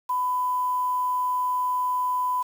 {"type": "tone with quantisation", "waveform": "sine", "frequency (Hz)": 1000, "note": "B5", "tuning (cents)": 21, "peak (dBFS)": -22, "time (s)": [0.09, 2.43], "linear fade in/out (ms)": 10, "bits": 7, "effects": []}